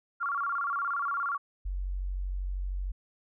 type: tone with vibrato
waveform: sine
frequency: 1254 Hz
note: D#6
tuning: 13 cents sharp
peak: -28 dBFS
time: 0.2-1.38 s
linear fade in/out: 20 ms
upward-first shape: square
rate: 17 Hz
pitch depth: 180 cents each way
type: tone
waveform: sine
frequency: 46.47 Hz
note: F#1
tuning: 8 cents sharp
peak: -30 dBFS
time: 1.65-2.92 s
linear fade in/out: 10 ms
effects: none